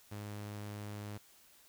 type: tone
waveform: sawtooth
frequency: 103.83 Hz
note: G#2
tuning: in tune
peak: -38 dBFS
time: 0.11-1.18 s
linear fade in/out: 10 ms
effects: white hiss -63 dBFS RMS until 1.68 s